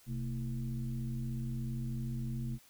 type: tone with frequency modulation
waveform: sine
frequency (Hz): 128.8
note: C3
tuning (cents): -27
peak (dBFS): -34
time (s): 0.06-2.59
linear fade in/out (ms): 50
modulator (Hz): 97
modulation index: 1
effects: white hiss -62 dBFS RMS until 2.69 s